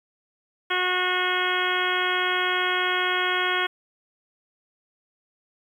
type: harmonic tone with a mistuned harmonic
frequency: 364.7 Hz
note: F#4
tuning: 25 cents flat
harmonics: 1 / 2 / 3 / 4 / 5 / 6 / 7 / 8 / 9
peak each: -30 / -32 / -29 / -27 / -30 / -30 / -34 / -35 / -30 dBFS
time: 0.7-3.67 s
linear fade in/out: 10 ms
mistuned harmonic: 6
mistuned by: -19 cents
effects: 9-bit